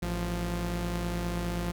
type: tone pair together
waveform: sawtooth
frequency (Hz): 55 / 174.61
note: A1 / F3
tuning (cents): 0 / 0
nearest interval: octave + minor sixth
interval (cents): 2000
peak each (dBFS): -29 / -28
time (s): 0.02-1.72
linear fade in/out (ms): 10
effects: none